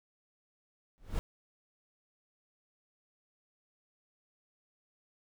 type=noise with exponential growth; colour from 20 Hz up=brown; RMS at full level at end=-26 dBFS; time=0.98-1.19 s; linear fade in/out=0 ms; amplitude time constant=44 ms; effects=none